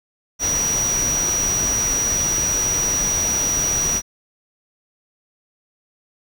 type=tone in noise; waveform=sine; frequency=5800 Hz; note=F#8; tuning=35 cents flat; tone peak=-18 dBFS; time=0.39-4.02 s; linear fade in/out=50 ms; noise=pink; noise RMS=-27 dBFS; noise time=0.39-4.02 s; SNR=+6 dB; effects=none